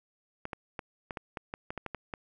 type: clicks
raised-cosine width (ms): 0.5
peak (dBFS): -21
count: 12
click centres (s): 0.454 / 0.532 / 0.792 / 1.108 / 1.172 / 1.372 / 1.539 / 1.705 / 1.777 / 1.863 / 1.947 / 2.138
effects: none